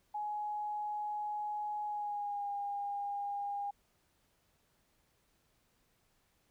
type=tone with pitch glide; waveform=sine; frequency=838 to 809.5 Hz; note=G#5 to G#5; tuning=+15 to -45 cents; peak=-35 dBFS; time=0.14-3.71 s; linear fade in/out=10 ms; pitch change=-60 cents; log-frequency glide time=1.85-2.49 s; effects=pink hiss -74 dBFS RMS until 6.5 s